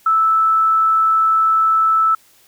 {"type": "tone", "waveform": "sine", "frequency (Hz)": 1314, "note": "E6", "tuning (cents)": -6, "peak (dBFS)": -11, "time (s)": [0.06, 2.15], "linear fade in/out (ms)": 5, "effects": ["white hiss -52 dBFS RMS until 2.47 s"]}